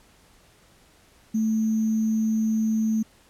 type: tone with sample-and-hold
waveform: sine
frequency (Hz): 220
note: A3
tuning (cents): 0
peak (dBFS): -20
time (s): 1.34-3.03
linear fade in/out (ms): 10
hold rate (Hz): 6300
effects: pink hiss -57 dBFS RMS until 3.29 s + low-pass 12000 Hz 12 dB/octave